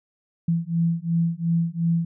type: beating tone pair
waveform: sine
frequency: 166.2 / 169 Hz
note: E3 / E3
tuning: +15 / +43 cents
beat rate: 2.8 Hz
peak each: -23 dBFS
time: 0.48-2.05 s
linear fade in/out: 5 ms
effects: none